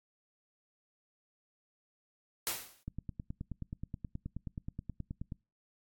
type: noise with exponential decay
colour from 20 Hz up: white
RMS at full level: -31 dBFS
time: 2.47-2.83 s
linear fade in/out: 0 ms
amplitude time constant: 77 ms
type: click train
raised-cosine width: 5 ms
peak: -27 dBFS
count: 24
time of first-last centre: 2.88-5.322 s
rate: 9.42 Hz
effects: noise-tail reverb RT60 0.3 s tail -26 dB re dry + AAC 64 kbps